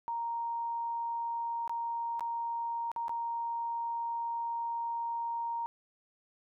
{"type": "tone with dropouts", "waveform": "sine", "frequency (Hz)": 932, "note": "A#5", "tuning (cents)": -1, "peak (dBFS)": -32, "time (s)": [0.08, 5.66], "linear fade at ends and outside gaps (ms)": 0, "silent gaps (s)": [[1.677, 1.695], [2.195, 2.207], [2.916, 2.962], [3.082, 3.094]], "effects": []}